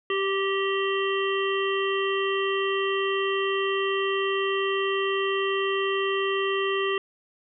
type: harmonic tone with a mistuned harmonic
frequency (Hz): 390.9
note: G4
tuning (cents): -5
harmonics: 1 / 3 / 5 / 7 / 8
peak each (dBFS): -25 / -30 / -32 / -33 / -34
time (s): 0.1-6.98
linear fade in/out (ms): 2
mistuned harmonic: 5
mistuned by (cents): -20
effects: none